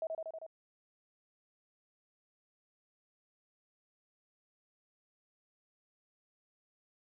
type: tone with echo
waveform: sine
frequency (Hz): 644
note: E5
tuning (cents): -41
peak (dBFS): -33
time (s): 0.02-0.07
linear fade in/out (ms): 2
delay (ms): 79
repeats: 5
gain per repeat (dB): -2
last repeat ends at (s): 0.465
effects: none